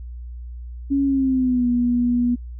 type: tone with pitch glide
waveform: sine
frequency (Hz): 277.2 to 242.7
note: C#4 to B3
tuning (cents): 0 to -30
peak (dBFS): -16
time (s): 0.9-2.36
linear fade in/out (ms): 20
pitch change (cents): -230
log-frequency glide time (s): 1.04-1.68
effects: added 60 Hz sine -31 dBFS peak until 2.59 s